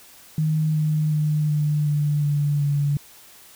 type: tone with pitch steps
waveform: sine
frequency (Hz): 155.56 / 153.51 / 151.48 / 149.48 / 147.51 / 145.56 / 143.64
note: D#3 / D#3 / D#3 / D3 / D3 / D3 / D3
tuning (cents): 0 / -23 / -46 / +31 / +8 / -15 / -38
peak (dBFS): -18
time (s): 0.38-2.97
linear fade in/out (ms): 2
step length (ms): 370
effects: white hiss -48 dBFS RMS until 3.55 s